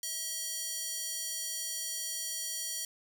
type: tone with high-pass filter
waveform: square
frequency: 641 Hz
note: E5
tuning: 49 cents flat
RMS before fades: -37 dBFS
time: 0.03-2.85 s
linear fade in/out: 2 ms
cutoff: 5500 Hz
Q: 1.1
effects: none